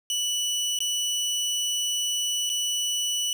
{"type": "tone with dropouts", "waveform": "25% pulse", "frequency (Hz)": 2960, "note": "F#7", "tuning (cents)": 0, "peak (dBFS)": -21, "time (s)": [0.1, 3.33], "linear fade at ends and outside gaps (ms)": 1, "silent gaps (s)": [[0.789, 0.804], [2.494, 2.499]], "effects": []}